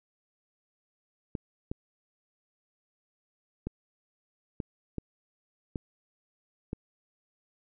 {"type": "clicks", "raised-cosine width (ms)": 3, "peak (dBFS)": -20, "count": 7, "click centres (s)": [1.352, 1.715, 3.67, 4.602, 4.983, 5.758, 6.731], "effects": []}